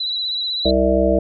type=tone with vibrato; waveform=sine; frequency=3951 Hz; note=B7; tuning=in tune; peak=-20 dBFS; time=0-0.71 s; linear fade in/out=5 ms; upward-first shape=sine; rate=16 Hz; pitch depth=40 cents each way
type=harmonic tone; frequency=65.41 Hz; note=C2; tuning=in tune; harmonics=1 / 3 / 5 / 7 / 9 / 10; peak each=-21 / -22 / -20 / -21 / -18 / -21 dBFS; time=0.65-1.19 s; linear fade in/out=5 ms
effects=none